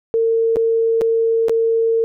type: tone with dropouts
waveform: sine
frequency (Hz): 454.5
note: A#4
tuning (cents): -44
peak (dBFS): -13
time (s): 0.14-2.04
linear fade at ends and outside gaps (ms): 0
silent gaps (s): 0.559-0.568 / 1.011-1.017 / 1.484-1.495
effects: none